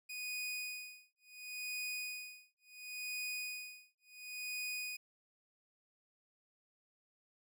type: tone with tremolo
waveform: sawtooth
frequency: 2480 Hz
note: D#7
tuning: 6 cents flat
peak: -35 dBFS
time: 0.09-4.97 s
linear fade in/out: 10 ms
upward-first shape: sine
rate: 0.71 Hz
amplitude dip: 100%
effects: none